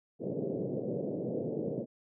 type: band-pass noise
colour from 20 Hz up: white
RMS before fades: -35 dBFS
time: 0.19-1.86 s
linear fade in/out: 50 ms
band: 120 to 550 Hz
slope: 48 dB/octave
effects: none